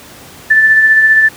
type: tone with tremolo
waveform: sine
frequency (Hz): 1760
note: A6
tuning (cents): 0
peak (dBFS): -3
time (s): 0.5-1.29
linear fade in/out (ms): 10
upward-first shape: sine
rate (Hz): 15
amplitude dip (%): 35
effects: pink hiss -35 dBFS RMS until 1.36 s + high-pass 80 Hz 12 dB/octave